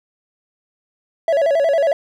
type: tone with vibrato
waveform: triangle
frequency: 608 Hz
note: D#5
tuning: 40 cents flat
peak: -11 dBFS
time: 1.28-1.93 s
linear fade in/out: 2 ms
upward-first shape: square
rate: 11 Hz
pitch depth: 140 cents each way
effects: none